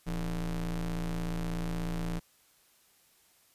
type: ring-modulated tone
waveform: square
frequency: 71.1 Hz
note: C#2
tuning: 45 cents sharp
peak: -29 dBFS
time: 0.06-2.2 s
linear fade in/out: 20 ms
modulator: 99.4 Hz
effects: white hiss -65 dBFS RMS until 3.54 s + resampled to 32000 Hz